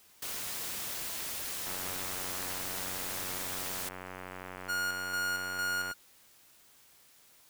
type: noise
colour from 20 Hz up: white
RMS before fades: -38 dBFS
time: 0.22-3.89 s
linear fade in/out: 5 ms
type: click train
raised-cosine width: 0.5 ms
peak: -27 dBFS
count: 393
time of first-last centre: 1.67-5.912 s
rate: 92.4 Hz
type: tone with tremolo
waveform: 45% pulse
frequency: 1431 Hz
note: F6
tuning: 42 cents sharp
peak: -30 dBFS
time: 4.68-5.94 s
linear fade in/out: 20 ms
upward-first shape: square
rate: 2.2 Hz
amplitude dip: 45%
effects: white hiss -61 dBFS RMS until 7.49 s